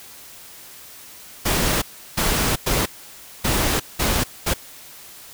pink noise bursts at uneven times, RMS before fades -20 dBFS, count 6, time 1.45-1.82 / 2.17-2.56 / 2.66-2.86 / 3.44-3.8 / 3.99-4.24 / 4.46-4.54 s, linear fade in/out 10 ms, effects white hiss -42 dBFS RMS until 5.33 s

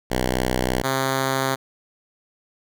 5% pulse tone pair in turn, 63 / 133.49 Hz, B1 / C3, +35 / +35 cents, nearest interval octave + minor second, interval 1300 cents, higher second, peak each -9 dBFS, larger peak neither, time 0.1-0.83 / 0.83-1.56 s, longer neither, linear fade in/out 20 ms, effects none

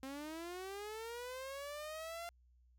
sawtooth linear sweep, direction up, 261.6 to 693 Hz, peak -40 dBFS, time 0.03-2.29 s, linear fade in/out 0 ms, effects added 61 Hz sine -65 dBFS peak until 2.78 s

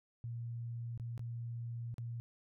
sine tone with dropouts, 117.5 Hz, A#2, 14 cents sharp, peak -39 dBFS, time 0.24-2.2 s, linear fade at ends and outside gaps 0 ms, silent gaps 0.976-0.998 / 1.178-1.194 / 1.942-1.982 s, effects none

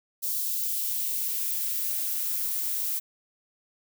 violet noise with high-pass filter sweep, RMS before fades -29 dBFS, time 0.22-3 s, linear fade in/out 20 ms, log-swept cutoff 4200 to 680 Hz, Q 1.1, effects none

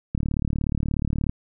click train, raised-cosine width 5 ms, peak -12 dBFS, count 43, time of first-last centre 0.15-1.294 s, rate 36.7 Hz, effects none

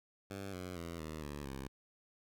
10% pulse tone with pitch steps, 98 / 90.91 / 84.33 / 78.23 / 72.57 / 67.32 Hz, G2 / F#2 / E2 / D#2 / D2 / C2, 0 / -30 / +40 / +10 / -20 / +50 cents, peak -34 dBFS, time 0.3-1.68 s, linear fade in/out 10 ms, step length 230 ms, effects none

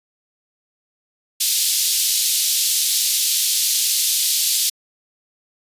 pink high-pass noise, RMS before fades -18 dBFS, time 1.4-4.7 s, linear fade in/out 10 ms, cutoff 3600 Hz, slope 24 dB/octave, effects resampled to 32000 Hz

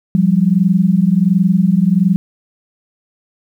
sine tone pair together, 174.62 / 196 Hz, F3 / G3, 0 / 0 cents, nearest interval major second, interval 200 cents, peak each -12 dBFS, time 0.15-2.16 s, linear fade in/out 0 ms, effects 8-bit

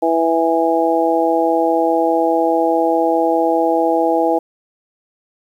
harmonic tone, 164.81 Hz, E3, in tune, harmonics 2 / 3 / 4 / 5, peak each -18 / -18 / -18 / -18 dBFS, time 0.02-4.39 s, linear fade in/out 10 ms, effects 8-bit

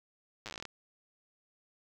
slowing click train, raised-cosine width 0.2 ms, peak -24 dBFS, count 13, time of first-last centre 0.46-0.653 s, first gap 8 ms, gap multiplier 1.12, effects 9-bit

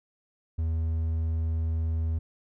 triangle tone, 80.9 Hz, E2, 32 cents flat, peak -23 dBFS, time 0.58-2.19 s, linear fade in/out 10 ms, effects none

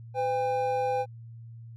triangle tone pair together, 507.6 / 804 Hz, B4 / G5, +47 / +44 cents, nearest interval minor sixth, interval 797 cents, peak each -26 dBFS, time 0.14-1.06 s, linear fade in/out 50 ms, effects added 115 Hz sine -42 dBFS peak until 1.76 s

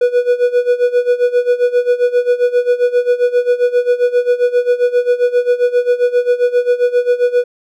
triangle tone with tremolo, 489.2 Hz, B4, 16 cents flat, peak -5 dBFS, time 0.01-7.44 s, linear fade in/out 5 ms, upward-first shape sine, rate 7.5 Hz, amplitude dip 85%, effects none

